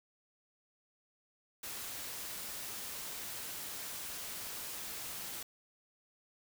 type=noise; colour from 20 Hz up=white; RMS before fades=-43 dBFS; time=1.63-5.43 s; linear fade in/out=5 ms; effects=none